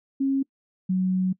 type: tone pair in turn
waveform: sine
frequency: 271.4 / 185.77 Hz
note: C#4 / F#3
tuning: -36 / +7 cents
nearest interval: perfect fifth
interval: 657 cents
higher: first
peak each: -20 dBFS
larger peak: neither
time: 0.2-0.43 / 0.89-1.33 s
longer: second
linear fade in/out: 10 ms
effects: noise-tail reverb RT60 0.1 s tail -24 dB re dry